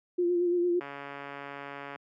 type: tone with vibrato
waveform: sine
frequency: 350.9 Hz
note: F4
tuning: 8 cents sharp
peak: -23 dBFS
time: 0.18-0.8 s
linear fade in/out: 10 ms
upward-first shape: sine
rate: 8.8 Hz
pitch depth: 32 cents each way
type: click train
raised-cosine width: 0.5 ms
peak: -25 dBFS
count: 163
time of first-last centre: 0.81-1.959 s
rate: 141 Hz
effects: high-pass 200 Hz 12 dB/octave